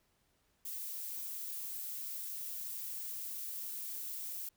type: noise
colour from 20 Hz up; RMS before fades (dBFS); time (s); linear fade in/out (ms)
violet; -42; 0.65-4.49; 5
effects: pink hiss -75 dBFS RMS until 4.56 s